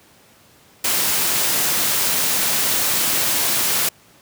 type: noise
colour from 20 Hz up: white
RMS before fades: -19 dBFS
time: 0.84-3.89 s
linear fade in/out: 5 ms
effects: pink hiss -51 dBFS RMS until 4.21 s + high-pass 100 Hz 12 dB/octave